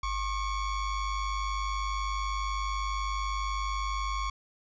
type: ring-modulated tone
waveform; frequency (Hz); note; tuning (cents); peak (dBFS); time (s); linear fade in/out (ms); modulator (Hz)
square; 566; C#5; +36; -27; 0.03-4.3; 5; 516
effects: resampled to 16000 Hz + 10-bit